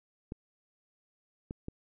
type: clicks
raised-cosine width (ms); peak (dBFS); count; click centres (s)
3; -25; 3; 0.321 / 1.509 / 1.684
effects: none